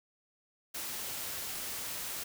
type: noise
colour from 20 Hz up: white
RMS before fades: -39 dBFS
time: 0.74-2.24 s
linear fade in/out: 10 ms
effects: none